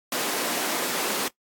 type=high-pass noise; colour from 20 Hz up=pink; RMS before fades=-27 dBFS; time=0.12-1.28 s; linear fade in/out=2 ms; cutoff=240 Hz; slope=24 dB/octave; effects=noise-tail reverb RT60 0.1 s tail -20 dB re dry + AAC 64 kbps